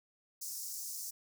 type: high-pass noise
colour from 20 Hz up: pink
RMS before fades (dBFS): -42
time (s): 0.41-1.11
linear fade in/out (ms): 10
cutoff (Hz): 5200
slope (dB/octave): 48
effects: none